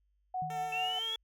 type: tone with tremolo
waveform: sine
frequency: 740 Hz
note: F#5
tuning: in tune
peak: -31 dBFS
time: 0.34-0.99 s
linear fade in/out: 5 ms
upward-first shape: triangle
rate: 4.6 Hz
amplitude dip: 60%
type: tone with exponential decay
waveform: sine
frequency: 157.2 Hz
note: D#3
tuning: 18 cents sharp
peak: -39 dBFS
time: 0.42-1.11 s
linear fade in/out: 0 ms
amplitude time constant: 150 ms
type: tone with vibrato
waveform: 10% pulse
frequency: 447.6 Hz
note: A4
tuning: 30 cents sharp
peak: -36 dBFS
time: 0.5-1.16 s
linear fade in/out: 2 ms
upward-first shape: sine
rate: 7.8 Hz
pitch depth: 16 cents each way
type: exponential sweep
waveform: sine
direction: up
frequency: 2645 to 3389 Hz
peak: -33 dBFS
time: 0.72-1.16 s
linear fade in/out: 5 ms
effects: added 50 Hz sine -70 dBFS peak until 1.23 s